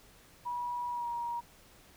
sine tone with pitch glide, 969 to 947.4 Hz, B5 to A#5, -33 to +28 cents, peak -33 dBFS, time 0.45-1.41 s, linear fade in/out 20 ms, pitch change -39 cents, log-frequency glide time 0.9-1.09 s, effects pink hiss -59 dBFS RMS until 1.96 s

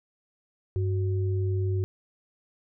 sine tone pair together, 98 / 370 Hz, G2 / F#4, 0 / 0 cents, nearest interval octave + major seventh, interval 2300 cents, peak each -24 / -33 dBFS, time 0.76-1.84 s, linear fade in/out 0 ms, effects none

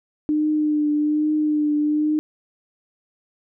sine tone with vibrato, 301.4 Hz, D4, 45 cents sharp, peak -17 dBFS, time 0.29-2.19 s, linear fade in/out 0 ms, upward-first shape triangle, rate 1.2 Hz, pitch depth 28 cents each way, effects none

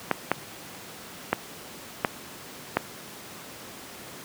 clicks, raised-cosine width 0.5 ms, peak -5 dBFS, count 5, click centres 0.113 / 0.316 / 1.33 / 2.048 / 2.77 s, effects pink hiss -42 dBFS RMS until 4.24 s + high-pass 150 Hz 12 dB/octave

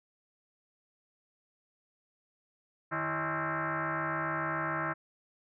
sine tone with frequency modulation, 154 Hz, D#3, 17 cents flat, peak -30 dBFS, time 2.91-4.94 s, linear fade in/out 20 ms, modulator 241 Hz, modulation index 6.9, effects none

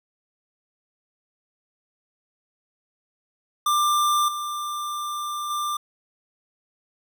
square tone with level steps, 1188 Hz, D6, 20 cents sharp, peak -19 / -28 / -25 dBFS, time 3.66-5.77 s, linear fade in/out 5 ms, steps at 4.28 / 5.5 s, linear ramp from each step 5 ms, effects none

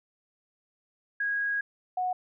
sine tone pair in turn, 1646 / 733.2 Hz, G#6 / F#5, -16 / -16 cents, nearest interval octave + major second, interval 1400 cents, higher first, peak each -26 dBFS, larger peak neither, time 1.2-1.61 / 1.97-2.13 s, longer first, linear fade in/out 5 ms, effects none

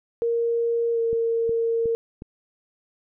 sine tone with pitch glide, 466.2 to 459.3 Hz, A#4 to A#4, 0 to -26 cents, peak -20 dBFS, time 0.22-1.95 s, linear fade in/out 0 ms, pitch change -26 cents, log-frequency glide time 0.93-0.99 s
click train, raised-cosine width 3 ms, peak -23 dBFS, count 4, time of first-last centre 1.13-2.221 s, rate 2.75 Hz
effects none

